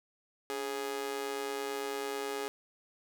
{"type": "tone with amplitude modulation", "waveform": "sawtooth", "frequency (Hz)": 415.3, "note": "G#4", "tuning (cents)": 0, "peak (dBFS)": -27, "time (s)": [0.5, 2.48], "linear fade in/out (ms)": 0, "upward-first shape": "sine", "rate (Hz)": 129, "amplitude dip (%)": 80, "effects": []}